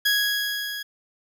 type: tone with level ramp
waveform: 20% pulse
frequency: 1661.2 Hz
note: G#6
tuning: in tune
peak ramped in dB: -13 to -26 dBFS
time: 0.05-0.83 s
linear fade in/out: 10 ms
effects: none